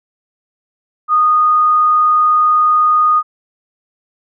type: tone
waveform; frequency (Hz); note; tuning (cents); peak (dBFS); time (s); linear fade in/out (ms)
sine; 1234; D#6; -15; -8; 1.08-3.23; 50
effects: none